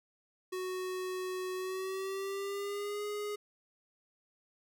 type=tone with pitch glide; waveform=square; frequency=370 to 415.3 Hz; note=F#4 to G#4; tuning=0 to 0 cents; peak=-36 dBFS; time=0.52-3.36 s; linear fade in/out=10 ms; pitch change=+200 cents; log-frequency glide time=1.55-3.04 s; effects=none